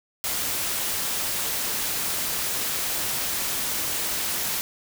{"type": "noise", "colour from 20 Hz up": "white", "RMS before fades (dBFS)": -27, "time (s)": [0.24, 4.61], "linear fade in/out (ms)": 0, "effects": []}